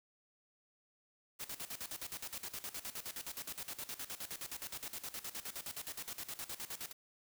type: noise with tremolo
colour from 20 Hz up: white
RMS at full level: -43 dBFS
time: 1.39-6.93 s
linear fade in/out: 20 ms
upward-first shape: square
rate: 9.6 Hz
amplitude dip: 80%
effects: none